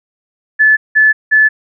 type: tone bursts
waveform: sine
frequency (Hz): 1733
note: A6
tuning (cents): -27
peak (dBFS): -5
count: 3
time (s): 0.59-1.49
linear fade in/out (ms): 20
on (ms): 180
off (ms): 180
effects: none